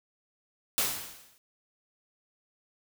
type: noise with exponential decay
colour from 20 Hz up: white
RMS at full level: -25 dBFS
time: 0.78-1.38 s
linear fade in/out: 0 ms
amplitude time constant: 130 ms
effects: none